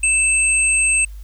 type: tone pair together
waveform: sine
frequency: 2637 / 8351 Hz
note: E7 / C9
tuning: 0 / -4 cents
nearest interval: octave + minor sixth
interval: 1996 cents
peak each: -16 dBFS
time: 0.03-1.05 s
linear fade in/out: 5 ms
effects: added 50 Hz sine -31 dBFS peak until 1.23 s + white hiss -54 dBFS RMS until 1.23 s